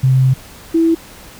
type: tone pair in turn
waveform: sine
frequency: 130.81 / 329 Hz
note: C3 / E4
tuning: 0 / -3 cents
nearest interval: octave + major third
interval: 1597 cents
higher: second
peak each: -8 / -9 dBFS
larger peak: first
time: 0.03-0.34 / 0.74-0.95 s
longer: first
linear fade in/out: 10 ms
effects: pink hiss -38 dBFS RMS until 1.39 s